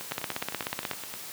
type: two click trains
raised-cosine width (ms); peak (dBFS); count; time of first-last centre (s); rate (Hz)
0.3; -13 / -21; 14 / 12; 0.12-0.913 / 0.01-1.139; 16.4 / 9.74
effects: white hiss -41 dBFS RMS until 1.32 s + high-pass 100 Hz 12 dB/octave